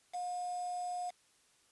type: tone with quantisation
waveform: sine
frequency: 716 Hz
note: F5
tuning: 43 cents sharp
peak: -36 dBFS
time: 0.13-1.11 s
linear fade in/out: 20 ms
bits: 8
effects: white hiss -69 dBFS RMS until 1.71 s + resampled to 24000 Hz